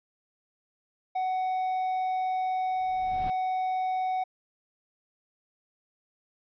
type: tone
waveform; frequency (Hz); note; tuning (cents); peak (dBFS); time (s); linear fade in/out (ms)
triangle; 746; F#5; +14; -24; 1.15-4.24; 10
type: noise with exponential growth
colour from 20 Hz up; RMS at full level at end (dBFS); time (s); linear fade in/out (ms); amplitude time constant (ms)
brown; -33; 2.65-3.3; 0; 140
effects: resampled to 11025 Hz